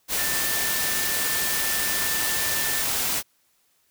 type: tone in noise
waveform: sine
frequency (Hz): 1778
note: A6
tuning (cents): +18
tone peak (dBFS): -31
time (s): 0.15-2.85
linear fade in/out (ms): 50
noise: white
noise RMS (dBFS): -25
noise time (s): 0.08-3.23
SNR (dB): -9
effects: white hiss -66 dBFS RMS until 3.9 s